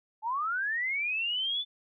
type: linear sweep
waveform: sine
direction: up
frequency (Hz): 842 to 3520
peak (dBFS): -28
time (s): 0.22-1.65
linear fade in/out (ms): 50
effects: none